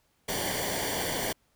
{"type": "noise with comb filter", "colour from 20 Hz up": "pink", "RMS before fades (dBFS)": -31, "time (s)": [0.28, 1.33], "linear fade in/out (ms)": 10, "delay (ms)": 0.77, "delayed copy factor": -0.75, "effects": ["pink hiss -70 dBFS RMS until 1.55 s"]}